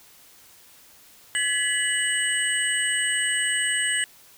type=tone cluster; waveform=sine; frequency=1697 / 1976 / 2947 / 8240 Hz; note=G#6 / B6 / F#7 / C9; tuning=+37 / 0 / -8 / -28 cents; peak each=-27 dBFS; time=1.35-4.04 s; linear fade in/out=0 ms; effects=white hiss -52 dBFS RMS until 4.37 s